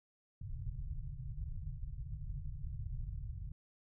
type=low-pass noise; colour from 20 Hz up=pink; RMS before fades=-42 dBFS; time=0.41-3.52 s; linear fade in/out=5 ms; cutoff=150 Hz; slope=96 dB/octave; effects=none